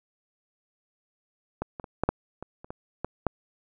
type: clicks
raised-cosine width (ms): 1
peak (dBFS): -15 / -22 / -25 / -10 / -7 / -23 / -29 / -22 / -15 / -9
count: 10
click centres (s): 1.62 / 1.798 / 1.842 / 2.036 / 2.09 / 2.426 / 2.645 / 2.705 / 3.046 / 3.267
effects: none